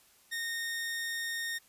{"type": "tone", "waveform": "sawtooth", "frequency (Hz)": 1844, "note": "A#6", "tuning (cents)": -19, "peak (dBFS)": -30, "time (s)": [0.31, 1.59], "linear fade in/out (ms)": 20, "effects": ["white hiss -63 dBFS RMS until 1.68 s", "resampled to 32000 Hz"]}